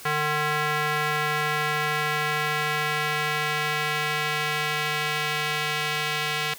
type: tone with band-pass filter sweep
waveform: square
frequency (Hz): 151.1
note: D3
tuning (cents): +50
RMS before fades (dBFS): -26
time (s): 0.05-6.54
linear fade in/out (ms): 5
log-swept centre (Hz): 1600 to 2700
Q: 1.2
effects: white hiss -43 dBFS RMS until 6.58 s